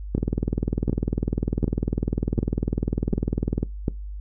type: two click trains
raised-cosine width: 3 ms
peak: -9 / -10 dBFS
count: 6 / 70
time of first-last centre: 0.15-3.881 / 0.18-3.63 s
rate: 1.34 / 20 Hz
effects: noise-tail reverb RT60 0.2 s tail -22 dB re dry + added 50 Hz sine -31 dBFS peak until 4.2 s